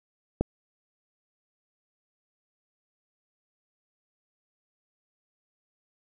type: click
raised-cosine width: 2 ms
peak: -10 dBFS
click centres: 0.41 s
effects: none